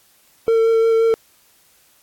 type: tone with vibrato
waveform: triangle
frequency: 452.7 Hz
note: A4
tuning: 49 cents sharp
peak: -10 dBFS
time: 0.48-1.14 s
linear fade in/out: 0 ms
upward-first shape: sine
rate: 5.7 Hz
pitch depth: 11 cents each way
effects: white hiss -55 dBFS RMS until 2.02 s + AAC 64 kbps